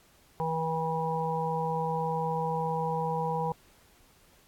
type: harmonic tone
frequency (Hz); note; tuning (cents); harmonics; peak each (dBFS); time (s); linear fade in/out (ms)
161.7; E3; -33; 1 / 3 / 5 / 6; -33 / -33 / -33 / -33; 0.4-3.52; 0
effects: pink hiss -61 dBFS RMS until 4.47 s + AAC 64 kbps